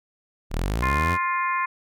sawtooth linear sweep, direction up, 33.85 to 92.5 Hz, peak -19 dBFS, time 0.5-1.18 s, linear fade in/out 50 ms
harmonic tone, 350.8 Hz, F4, 8 cents sharp, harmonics 3 / 4 / 5 / 6 / 7, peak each -23 / -35 / -30 / -31 / -35 dBFS, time 0.82-1.66 s, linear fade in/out 10 ms
effects none

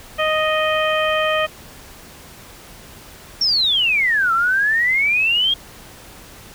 harmonic tone, 622.3 Hz, D#5, in tune, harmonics 1 / 2 / 3 / 4 / 5, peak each -19 / -22 / -24 / -25 / -26 dBFS, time 0.18-1.47 s, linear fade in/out 20 ms
sine exponential two-way sweep, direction down then up, 5588 to 1318.5 to 3280 Hz, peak -14 dBFS, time 3.41-5.54 s, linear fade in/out 5 ms, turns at 4.33 s
effects pink hiss -41 dBFS RMS until 6.54 s

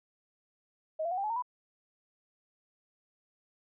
sine tone with pitch steps, 631 / 680.2 / 733.3 / 790.4 / 852.1 / 918.5 / 990.1 Hz, D#5 / F5 / F#5 / G5 / G#5 / A#5 / B5, +24 / -46 / -16 / +14 / +44 / -26 / +4 cents, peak -30 dBFS, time 0.99-1.424 s, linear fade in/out 10 ms, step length 62 ms, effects none

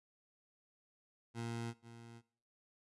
20% pulse tone with echo, 116.54 Hz, A#2, in tune, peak -35 dBFS, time 1.34-1.74 s, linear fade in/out 50 ms, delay 480 ms, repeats 1, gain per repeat -13 dB, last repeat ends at 2.22 s, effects noise-tail reverb RT60 0.5 s tail -20 dB re dry + resampled to 24000 Hz

